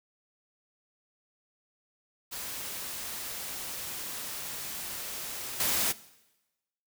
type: noise with level steps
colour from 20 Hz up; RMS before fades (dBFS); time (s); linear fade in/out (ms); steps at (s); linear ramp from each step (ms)
white; -38 / -28; 2.31-5.93; 20; 5.6; 2
effects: noise-tail reverb RT60 1.0 s tail -19 dB re dry